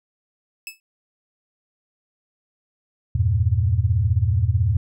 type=tone with exponential decay; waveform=sawtooth; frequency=2610 Hz; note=E7; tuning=18 cents flat; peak=-24 dBFS; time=0.67-0.8 s; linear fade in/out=1 ms; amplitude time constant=27 ms
type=chord; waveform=sine; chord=E diminished; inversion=none; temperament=equal; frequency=82.41 / 98 / 116.54 Hz; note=E2 / G2 / Bb2; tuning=0 / 0 / 0 cents; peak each=-21 / -20 / -21 dBFS; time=3.15-4.77 s; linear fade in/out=5 ms
effects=none